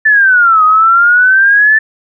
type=exponential two-way sweep; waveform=sine; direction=down then up; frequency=1769 to 1244.5 to 1769 Hz; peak=-4 dBFS; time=0.05-1.79 s; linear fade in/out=10 ms; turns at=0.64 s; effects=none